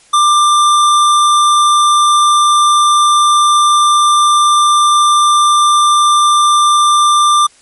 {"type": "tone", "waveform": "square", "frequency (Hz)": 1188, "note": "D6", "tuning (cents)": 20, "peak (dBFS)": -7, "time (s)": [0.13, 7.47], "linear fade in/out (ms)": 10, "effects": ["white hiss -46 dBFS RMS until 7.61 s", "MP3 48 kbps"]}